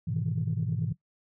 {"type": "chord", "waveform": "sine", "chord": "E major seventh", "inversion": "first", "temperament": "equal", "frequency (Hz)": [103.83, 123.47, 155.56, 164.81], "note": ["G#2", "B2", "D#3", "E3"], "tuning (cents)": [0, 0, 0, 0], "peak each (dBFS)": -32, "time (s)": [0.07, 0.93], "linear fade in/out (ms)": 10, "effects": ["noise-tail reverb RT60 0.1 s tail -17 dB re dry", "tanh soft clip ceiling -19 dBFS"]}